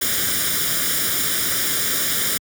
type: noise with comb filter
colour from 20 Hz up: white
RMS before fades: -21 dBFS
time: 0.01-2.38 s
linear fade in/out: 10 ms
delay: 0.57 ms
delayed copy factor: +0.75
effects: high-pass 80 Hz 12 dB/octave